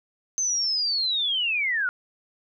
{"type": "linear sweep", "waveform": "sine", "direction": "down", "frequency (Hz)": [6272, 1396.9], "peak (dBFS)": -22, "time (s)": [0.38, 1.89], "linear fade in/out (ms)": 0, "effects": []}